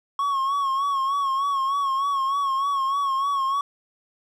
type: tone with vibrato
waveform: triangle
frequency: 1100 Hz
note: C#6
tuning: 14 cents flat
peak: -19 dBFS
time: 0.19-3.61 s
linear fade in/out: 2 ms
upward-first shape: sine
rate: 3.3 Hz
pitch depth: 56 cents each way
effects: none